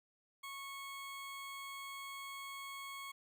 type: tone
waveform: 20% pulse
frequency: 1100 Hz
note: C#6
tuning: 14 cents flat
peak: -40 dBFS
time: 0.43-3.12 s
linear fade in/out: 10 ms
effects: none